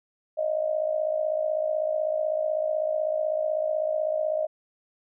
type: tone with amplitude modulation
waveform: sine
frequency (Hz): 622.3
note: D#5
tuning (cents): 0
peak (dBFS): -20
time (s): 0.37-4.47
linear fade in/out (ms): 20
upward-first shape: sine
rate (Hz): 56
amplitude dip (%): 75
effects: none